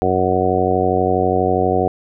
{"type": "harmonic tone", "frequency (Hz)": 92.3, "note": "F#2", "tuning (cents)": -4, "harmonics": [1, 2, 3, 4, 5, 6, 7, 8], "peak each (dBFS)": [-24, -25, -24, -21, -20, -24, -24, -19], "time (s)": [0.02, 1.88], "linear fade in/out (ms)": 0, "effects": []}